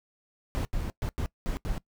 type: noise bursts at uneven times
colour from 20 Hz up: brown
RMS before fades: -30 dBFS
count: 6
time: 0.55-0.65 / 0.73-0.9 / 1.02-1.09 / 1.18-1.26 / 1.46-1.57 / 1.65-1.78 s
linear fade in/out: 0 ms
effects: noise-tail reverb RT60 0.1 s tail -21 dB re dry